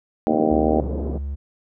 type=harmonic tone; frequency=77.6 Hz; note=D#2; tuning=4 cents flat; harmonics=3 / 4 / 5 / 6 / 7 / 8 / 9 / 10; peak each=-23 / -22 / -26 / -25 / -27 / -25 / -29 / -26 dBFS; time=0.27-0.8 s; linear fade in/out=0 ms
type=band-pass noise; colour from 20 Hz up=pink; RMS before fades=-29 dBFS; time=0.3-1.18 s; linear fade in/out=5 ms; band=140 to 560 Hz; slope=24 dB/octave
type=tone with pitch glide; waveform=triangle; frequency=69.9 to 70.35 Hz; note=C#2 to C#2; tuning=+15 to +26 cents; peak=-23 dBFS; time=0.5-1.36 s; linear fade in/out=20 ms; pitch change=+11 cents; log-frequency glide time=0.71-1.12 s
effects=none